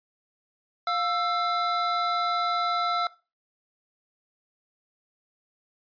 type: tone pair together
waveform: square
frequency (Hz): 704.5 / 1330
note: F5 / E6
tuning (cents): +15 / +15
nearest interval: major seventh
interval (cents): 1100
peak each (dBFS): -30 / -26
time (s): 0.87-3.07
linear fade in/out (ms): 2
effects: noise-tail reverb RT60 0.3 s tail -19 dB re dry + resampled to 11025 Hz